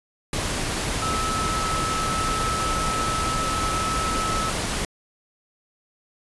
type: tone in noise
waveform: sine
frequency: 1302 Hz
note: E6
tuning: 22 cents flat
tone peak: -25 dBFS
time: 1.02-4.5 s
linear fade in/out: 2 ms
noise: pink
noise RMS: -26 dBFS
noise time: 0.33-4.85 s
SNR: -2 dB
effects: resampled to 24000 Hz